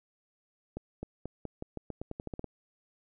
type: accelerating click train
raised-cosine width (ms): 2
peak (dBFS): -24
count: 14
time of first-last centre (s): 0.77-2.443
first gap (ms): 260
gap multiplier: 0.87
effects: none